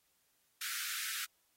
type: high-pass noise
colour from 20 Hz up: pink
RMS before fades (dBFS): -40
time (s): 0.61-1.25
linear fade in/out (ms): 5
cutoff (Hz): 1300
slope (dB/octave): 96
effects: white hiss -75 dBFS RMS until 1.56 s + AAC 48 kbps